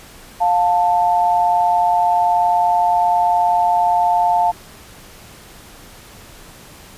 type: tone pair together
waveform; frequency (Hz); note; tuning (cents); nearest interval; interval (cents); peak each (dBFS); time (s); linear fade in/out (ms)
sine; 706.1 / 885; F5 / A5; +19 / +10; major third; 391; -15; 0.4-4.52; 20
effects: pink hiss -41 dBFS RMS until 6.97 s + resampled to 32000 Hz